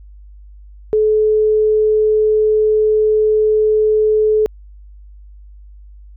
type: tone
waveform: sine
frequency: 430 Hz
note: A4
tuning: 40 cents flat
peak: -10 dBFS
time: 0.93-4.46 s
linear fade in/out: 0 ms
effects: added 50 Hz sine -36 dBFS peak until 6.16 s